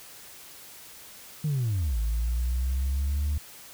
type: linear two-way sweep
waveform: sine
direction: down then up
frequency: 158.1 to 53.6 to 74.8 Hz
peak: -22 dBFS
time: 1.44-3.38 s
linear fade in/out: 5 ms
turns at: 1.98 s
effects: tanh soft clip ceiling -22 dBFS + white hiss -47 dBFS RMS until 3.73 s